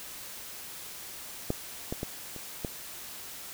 clicks, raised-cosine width 2 ms, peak -14 / -18 / -19 / -28 / -18 dBFS, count 5, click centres 1.504 / 1.925 / 2.031 / 2.363 / 2.648 s, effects white hiss -43 dBFS RMS until 3.53 s

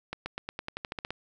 accelerating click train, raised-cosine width 0.3 ms, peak -18 dBFS, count 12, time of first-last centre 0.13-1.106 s, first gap 130 ms, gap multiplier 0.92, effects none

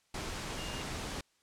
sine tone in noise, 2822 Hz, F7, 17 cents sharp, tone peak -46 dBFS, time 0.58-0.82 s, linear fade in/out 5 ms, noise pink, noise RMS -39 dBFS, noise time 0.14-1.21 s, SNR -10 dB, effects white hiss -72 dBFS RMS until 1.42 s + low-pass 8000 Hz 12 dB/octave

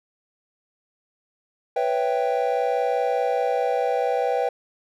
triangle chord, C# half-diminished seventh, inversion third, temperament equal, 493.9 / 554.4 / 659.3 / 784 Hz, B4 / C#5 / E5 / G5, 0 / 0 / 0 / 0 cents, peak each -22 / -26 / -26 / -23 dBFS, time 1.76-4.49 s, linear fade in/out 5 ms, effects none

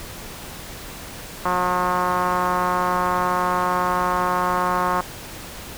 5% pulse tone with low-pass filter, 180 Hz, F#3, 47 cents flat, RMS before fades -21 dBFS, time 1.45-5.01 s, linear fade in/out 5 ms, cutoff 1100 Hz, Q 2.9, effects pink hiss -36 dBFS RMS until 5.77 s

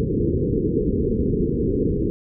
white low-pass noise, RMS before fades -21 dBFS, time 0-2.1 s, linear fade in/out 0 ms, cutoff 470 Hz, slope 96 dB/octave, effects none

